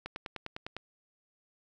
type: click train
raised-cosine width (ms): 0.3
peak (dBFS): -22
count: 8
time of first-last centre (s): 0.06-0.766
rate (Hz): 9.91
effects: none